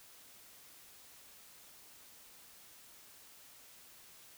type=silence; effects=white hiss -58 dBFS RMS until 4.37 s